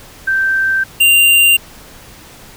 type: tone pair in turn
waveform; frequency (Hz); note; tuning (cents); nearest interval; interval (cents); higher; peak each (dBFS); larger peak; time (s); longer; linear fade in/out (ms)
sine / square; 1562 / 2783; G6 / F7; -7 / -7; minor seventh; 1000; second; -11 / -7; second; 0.27-0.84 / 1-1.57; neither; 10
effects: pink hiss -38 dBFS RMS until 2.56 s